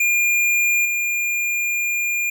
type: tone with level steps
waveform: square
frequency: 2410 Hz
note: D7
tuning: 44 cents sharp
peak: -16 / -20 dBFS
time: 0-2.3 s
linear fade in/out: 5 ms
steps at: 0.85 s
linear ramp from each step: 5 ms
effects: none